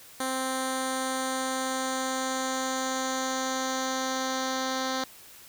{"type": "tone with low-pass filter sweep", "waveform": "10% pulse", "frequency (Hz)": 261.6, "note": "C4", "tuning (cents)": 0, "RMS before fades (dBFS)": -30, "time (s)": [0.2, 5.04], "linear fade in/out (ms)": 2, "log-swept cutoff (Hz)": [9900, 5300], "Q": 2.7, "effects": ["white hiss -50 dBFS RMS until 5.48 s"]}